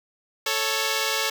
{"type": "tone pair together", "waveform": "5% pulse", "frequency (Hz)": [440, 554.4], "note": ["A4", "C#5"], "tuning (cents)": [0, 0], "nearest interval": "major third", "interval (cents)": 400, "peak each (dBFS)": -14, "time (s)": [0.46, 1.3], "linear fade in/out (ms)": 5, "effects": []}